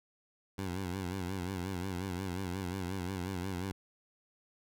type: tone with vibrato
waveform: 15% pulse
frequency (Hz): 92.5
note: F#2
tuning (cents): 0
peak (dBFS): -29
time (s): 0.58-3.72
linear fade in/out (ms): 5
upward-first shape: sine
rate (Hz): 5.6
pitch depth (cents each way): 100
effects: none